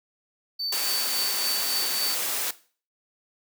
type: tone with tremolo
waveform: triangle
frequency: 4547 Hz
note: C#8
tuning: 43 cents sharp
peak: -25 dBFS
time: 0.59-2.15 s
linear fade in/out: 10 ms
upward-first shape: triangle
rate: 3.6 Hz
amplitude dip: 60%
type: noise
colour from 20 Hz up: white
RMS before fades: -28 dBFS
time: 0.72-2.51 s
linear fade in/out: 5 ms
effects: noise-tail reverb RT60 0.4 s tail -17 dB re dry + high-pass 300 Hz 12 dB/octave